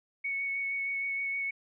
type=tone with vibrato; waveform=sine; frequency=2218 Hz; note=C#7; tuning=in tune; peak=-30 dBFS; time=0.24-1.51 s; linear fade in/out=10 ms; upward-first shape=sine; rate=6.4 Hz; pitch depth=12 cents each way; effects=none